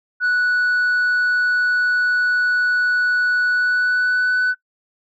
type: tone with pitch glide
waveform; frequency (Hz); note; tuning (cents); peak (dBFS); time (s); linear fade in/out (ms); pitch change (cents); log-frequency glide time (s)
sine; 1476 to 1496.6; F#6 to F#6; -5 to +19; -12; 0.2-4.55; 50; +24; 3.5-4.4
effects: noise-tail reverb RT60 0.1 s tail -23 dB re dry + tanh soft clip ceiling -14 dBFS